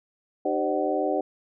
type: tone cluster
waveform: sine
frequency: 303.5 / 389.4 / 523 / 606 / 750 Hz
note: D#4 / G4 / C5 / D#5 / F#5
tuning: -43 / -12 / -1 / -46 / +23 cents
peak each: -29 dBFS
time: 0.45-1.21 s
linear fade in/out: 5 ms
effects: none